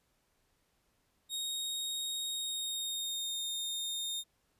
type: tone with pitch glide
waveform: sawtooth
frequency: 3742 to 3673 Hz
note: A#7 to A#7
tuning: +6 to -26 cents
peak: -32 dBFS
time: 1.29-4.24 s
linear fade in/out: 50 ms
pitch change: -32 cents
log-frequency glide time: 2.27-3.46 s
effects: pink hiss -75 dBFS RMS until 4.59 s + resampled to 32000 Hz